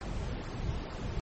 brown noise with flanger, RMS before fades -36 dBFS, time 0.01-1.2 s, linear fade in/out 0 ms, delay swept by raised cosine 0.3 to 4.1 ms, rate 2.2 Hz, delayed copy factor -0.5, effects MP3 32 kbps

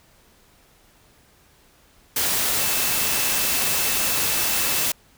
sine tone in noise, 2637 Hz, E7, in tune, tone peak -33 dBFS, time 2.6-4.86 s, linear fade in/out 5 ms, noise white, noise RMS -22 dBFS, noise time 2.16-4.92 s, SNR -14 dB, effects pink hiss -56 dBFS RMS until 5.17 s

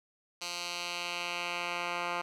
10% pulse tone with band-pass filter sweep, 174.6 Hz, F3, in tune, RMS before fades -36 dBFS, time 0.41-2.22 s, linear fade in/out 10 ms, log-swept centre 4700 to 1600 Hz, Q 1.3, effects none

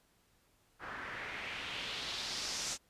white noise with low-pass filter sweep, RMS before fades -41 dBFS, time 0.79-2.78 s, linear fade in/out 50 ms, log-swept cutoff 1400 to 6800 Hz, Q 2.3, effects pink hiss -71 dBFS RMS until 2.89 s + resampled to 32000 Hz

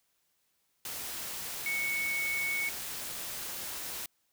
sine tone in noise, 2217 Hz, C#7, in tune, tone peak -30 dBFS, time 1.66-2.69 s, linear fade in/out 2 ms, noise white, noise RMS -39 dBFS, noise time 0.85-4.06 s, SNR +6 dB, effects white hiss -75 dBFS RMS until 4.32 s

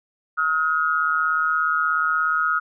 sine tone pair together, 1272.2 / 1429 Hz, D#6 / F6, +38 / +39 cents, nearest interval major second, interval 201 cents, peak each -21 dBFS, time 0.37-2.6 s, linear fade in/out 20 ms, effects none

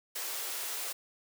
white high-pass noise, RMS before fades -37 dBFS, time 0.15-0.93 s, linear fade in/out 10 ms, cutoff 350 Hz, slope 48 dB/octave, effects none

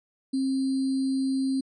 sine tone with sample-and-hold, 266.6 Hz, C4, 33 cents sharp, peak -23 dBFS, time 0.33-1.61 s, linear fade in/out 10 ms, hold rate 4410 Hz, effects resampled to 24000 Hz

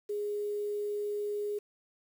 sine tone with quantisation, 414.1 Hz, G#4, 5 cents flat, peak -31 dBFS, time 0.09-1.59 s, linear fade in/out 10 ms, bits 9, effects none

